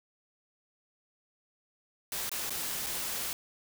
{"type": "noise with dropouts", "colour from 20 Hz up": "white", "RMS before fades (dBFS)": -35, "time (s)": [2.12, 3.33], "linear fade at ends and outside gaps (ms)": 1, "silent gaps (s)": [[2.294, 2.316], [2.496, 2.505], [2.863, 2.867]], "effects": []}